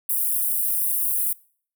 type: high-pass noise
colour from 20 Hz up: white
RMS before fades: -23 dBFS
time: 0.09-1.33 s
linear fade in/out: 5 ms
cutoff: 9500 Hz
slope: 48 dB/octave
effects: noise-tail reverb RT60 0.5 s tail -23 dB re dry